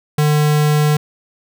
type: tone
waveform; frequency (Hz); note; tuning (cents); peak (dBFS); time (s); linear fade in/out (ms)
square; 150; D3; +37; -12; 0.18-0.97; 5
effects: none